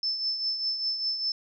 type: tone with tremolo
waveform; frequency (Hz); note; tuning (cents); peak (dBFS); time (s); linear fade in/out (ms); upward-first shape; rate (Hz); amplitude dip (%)
sine; 5274; E8; 0; -24; 0.03-1.32; 2; triangle; 5; 60
effects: none